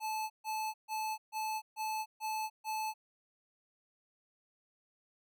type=tone bursts; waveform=square; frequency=869 Hz; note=A5; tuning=22 cents flat; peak=-35 dBFS; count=7; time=0-2.94 s; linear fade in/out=50 ms; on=300 ms; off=140 ms; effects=none